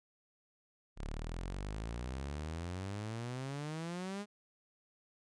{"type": "exponential sweep", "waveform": "sawtooth", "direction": "up", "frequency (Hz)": [34.11, 209.1], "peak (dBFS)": -35, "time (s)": [0.96, 4.26], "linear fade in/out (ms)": 50, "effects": ["resampled to 22050 Hz"]}